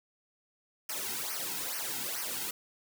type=noise with flanger; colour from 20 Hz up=white; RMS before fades=-36 dBFS; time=0.89-2.51 s; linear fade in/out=5 ms; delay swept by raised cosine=0.26 to 1.76 ms; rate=2.3 Hz; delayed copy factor=-0.85; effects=none